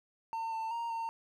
triangle tone with pitch steps, 905 / 894 / 931 / 912 Hz, A5 / A5 / A#5 / A#5, +48 / +27 / -2 / -38 cents, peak -32 dBFS, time 0.33-1.09 s, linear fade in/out 0 ms, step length 190 ms, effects none

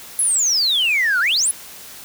sine exponential two-way sweep, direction down then up, 11175 to 1367 to 11175 Hz, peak -13 dBFS, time 0.19-1.51 s, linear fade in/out 0 ms, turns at 1.2 s, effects tanh soft clip ceiling -12 dBFS + white hiss -38 dBFS RMS until 2.04 s

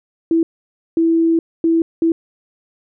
sine tone bursts at uneven times, 329.6 Hz, E4, in tune, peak -11 dBFS, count 4, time 0.31-0.43 / 0.97-1.39 / 1.64-1.82 / 2.02-2.12 s, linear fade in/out 2 ms, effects none

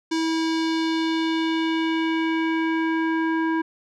square tone with low-pass filter sweep, 324.1 Hz, E4, 29 cents flat, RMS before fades -23 dBFS, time 0.11-3.62 s, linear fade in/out 10 ms, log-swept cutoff 5700 to 1500 Hz, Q 1.9, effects none

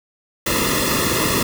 pink noise with comb filter, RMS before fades -19 dBFS, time 0.46-1.43 s, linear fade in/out 5 ms, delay 1.3 ms, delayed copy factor -0.9, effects none

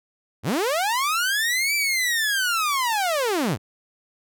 sawtooth linear two-way sweep, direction up then down, 77.8 to 2349 to 77.8 Hz, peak -17 dBFS, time 0.43-3.58 s, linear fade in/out 50 ms, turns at 1.75 s, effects none

